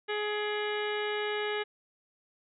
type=harmonic tone with a mistuned harmonic; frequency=419.7 Hz; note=G#4; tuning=18 cents sharp; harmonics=1 / 2 / 3 / 4 / 5 / 6 / 7 / 8 / 9; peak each=-32 / -39 / -42 / -38 / -40 / -45 / -41 / -47 / -47 dBFS; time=0.08-1.64 s; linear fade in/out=20 ms; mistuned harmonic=6; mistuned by=-89 cents; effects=none